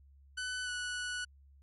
sawtooth tone with pitch glide, 1500 to 1475.1 Hz, F#6 to F#6, +23 to -6 cents, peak -32 dBFS, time 0.37-1.25 s, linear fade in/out 10 ms, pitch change -29 cents, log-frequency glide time 0.64-0.7 s, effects added 69 Hz sine -57 dBFS peak until 1.62 s + MP3 48 kbps

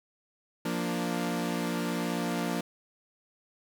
sawtooth chord, Bb major, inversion second, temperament equal, 174.61 / 233.1 / 293.7 Hz, F3 / Bb3 / D4, 0 / 0 / 0 cents, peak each -29 / -29 / -31 dBFS, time 0.65-2.61 s, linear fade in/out 5 ms, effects none

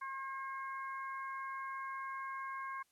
harmonic tone, 537 Hz, C5, 45 cents sharp, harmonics 2 / 3 / 4, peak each -41 / -47 / -51 dBFS, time 0.01-2.83 s, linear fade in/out 10 ms, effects white hiss -75 dBFS RMS until 2.91 s + low-pass 12000 Hz 12 dB/octave

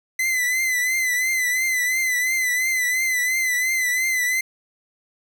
45% pulse tone with vibrato, 2028 Hz, B6, 45 cents sharp, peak -19 dBFS, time 0.19-4.41 s, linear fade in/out 5 ms, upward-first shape triangle, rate 2.9 Hz, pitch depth 68 cents each way, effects 10-bit

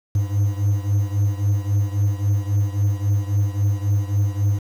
triangle beating tone pair, 100 / 103.7 Hz, G2 / G#2, +35 / -2 cents, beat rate 3.7 Hz, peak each -17 / -20 dBFS, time 0.15-4.59 s, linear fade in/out 5 ms, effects 7-bit

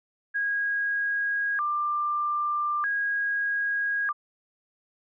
sine tone with vibrato, 1396.9 Hz, F6, in tune, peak -24 dBFS, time 0.34-4.13 s, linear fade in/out 20 ms, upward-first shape square, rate 0.4 Hz, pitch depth 280 cents each way, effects none

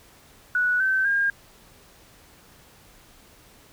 sine tone with pitch steps, 1473 / 1541.8 / 1613.8 Hz, F#6 / G6 / G6, -8 / -29 / +50 cents, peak -19 dBFS, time 0.55-1.3 s, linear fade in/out 2 ms, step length 250 ms, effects pink hiss -53 dBFS RMS until 3.72 s

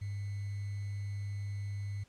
sine tone with sample-and-hold, 100.7 Hz, G2, 47 cents sharp, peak -35 dBFS, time 0.01-2.04 s, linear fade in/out 10 ms, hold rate 2100 Hz, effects pink hiss -66 dBFS RMS until 2.08 s + low-pass 8000 Hz 12 dB/octave

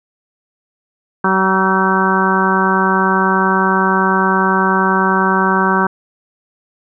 harmonic tone with a mistuned harmonic, 189.8 Hz, F#3, 44 cents sharp, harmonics 1 / 2 / 3 / 4 / 5 / 6 / 7 / 8, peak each -17 / -19 / -28 / -23 / -17 / -19 / -21 / -18 dBFS, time 1.24-5.87 s, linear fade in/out 5 ms, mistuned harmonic 8, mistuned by +22 cents, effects none

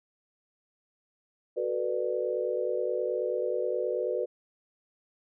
sine chord, B minor seventh, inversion second, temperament just, 370.4 / 444.5 / 493.9 / 592.7 Hz, F#4 / A4 / B4 / D5, +2 / +18 / 0 / +16 cents, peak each -33 / -35 / -30 / -34 dBFS, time 1.56-4.26 s, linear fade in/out 20 ms, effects none

